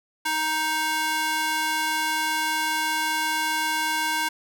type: tone with high-pass filter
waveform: square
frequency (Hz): 312.6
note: D#4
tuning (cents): +8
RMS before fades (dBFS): -25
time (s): 0.25-4.29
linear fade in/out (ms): 10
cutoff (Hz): 1100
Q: 1.2
effects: none